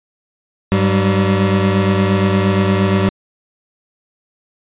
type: tone pair together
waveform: 25% pulse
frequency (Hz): 100 / 191.41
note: G2 / G3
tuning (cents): +35 / -41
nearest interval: major seventh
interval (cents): 1124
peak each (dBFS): -11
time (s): 0.72-3.09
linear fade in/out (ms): 0
effects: resampled to 8000 Hz